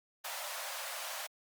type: high-pass noise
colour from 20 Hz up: pink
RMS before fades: -41 dBFS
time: 0.24-1.27 s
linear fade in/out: 10 ms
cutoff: 540 Hz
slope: 96 dB/octave
effects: Opus 48 kbps